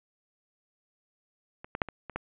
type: clicks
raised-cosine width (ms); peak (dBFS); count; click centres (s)
0.5; -27 / -17 / -10 / -23 / -24 / -17; 6; 1.645 / 1.751 / 1.818 / 1.887 / 2.097 / 2.16
effects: resampled to 8000 Hz + 8-bit